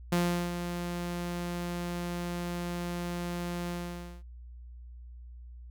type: tone with ADSR envelope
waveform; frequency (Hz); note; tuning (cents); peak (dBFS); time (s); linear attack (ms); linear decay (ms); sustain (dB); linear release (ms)
sawtooth; 174.61; F3; 0; -20; 0.12-4.23; 6; 380; -9; 530
effects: added 60 Hz sine -44 dBFS peak until 5.7 s